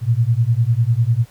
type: beating tone pair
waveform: sine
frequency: 111.8 / 121.8 Hz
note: A2 / B2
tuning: +28 / -24 cents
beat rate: 10 Hz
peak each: -16 dBFS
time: 0.01-1.26 s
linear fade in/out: 50 ms
effects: pink hiss -50 dBFS RMS until 1.3 s